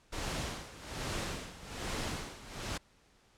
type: noise with tremolo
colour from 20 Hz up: pink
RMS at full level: -36 dBFS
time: 0.12-2.78 s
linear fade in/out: 10 ms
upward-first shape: sine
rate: 1.2 Hz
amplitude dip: 80%
effects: pink hiss -66 dBFS RMS until 3.37 s + low-pass 8000 Hz 12 dB/octave